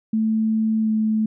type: tone with pitch glide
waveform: sine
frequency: 220 to 217.7 Hz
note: A3 to A3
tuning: 0 to -18 cents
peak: -17 dBFS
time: 0.13-1.26 s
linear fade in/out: 5 ms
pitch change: -18 cents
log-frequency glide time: 0.81-0.9 s
effects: none